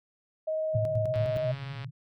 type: tone with vibrato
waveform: sine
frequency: 629 Hz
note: D#5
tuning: 19 cents sharp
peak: -27 dBFS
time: 0.47-1.52 s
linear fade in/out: 10 ms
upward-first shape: triangle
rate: 19 Hz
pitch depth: 10 cents each way
type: band-pass noise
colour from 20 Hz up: white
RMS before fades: -37 dBFS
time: 0.73-1.91 s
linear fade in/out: 20 ms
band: 120 to 140 Hz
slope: 96 dB/octave
type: tone with tremolo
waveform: sine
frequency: 110 Hz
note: A2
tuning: in tune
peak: -27 dBFS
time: 0.75-1.37 s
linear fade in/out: 0 ms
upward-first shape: square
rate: 4.9 Hz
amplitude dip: 80%
type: click train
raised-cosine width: 0.3 ms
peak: -28 dBFS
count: 99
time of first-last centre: 1.14-1.845 s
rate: 139 Hz
effects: none